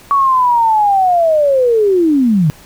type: linear sweep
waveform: sine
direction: down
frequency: 1132 to 142.3 Hz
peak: -8 dBFS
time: 0.11-2.5 s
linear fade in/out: 0 ms
effects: pink hiss -41 dBFS RMS until 2.65 s